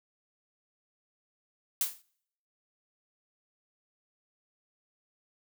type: noise with exponential decay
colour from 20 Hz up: blue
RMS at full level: -25 dBFS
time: 1.81-2.02 s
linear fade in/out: 2 ms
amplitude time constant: 44 ms
effects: noise-tail reverb RT60 0.7 s tail -26 dB re dry